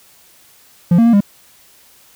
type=tone with pitch steps; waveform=triangle; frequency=173 / 231.1 / 234.1 / 201.6 Hz; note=F3 / A#3 / A#3 / G3; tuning=-16 / -15 / +8 / +49 cents; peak=-5 dBFS; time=0.91-1.206 s; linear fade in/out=5 ms; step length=74 ms; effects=white hiss -48 dBFS RMS until 2.15 s